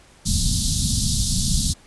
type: band-stop noise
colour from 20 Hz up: pink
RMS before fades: -20 dBFS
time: 0.25-1.74 s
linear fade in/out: 20 ms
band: 230 to 3700 Hz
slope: 48 dB/octave
effects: pink hiss -51 dBFS RMS until 1.86 s + resampled to 24000 Hz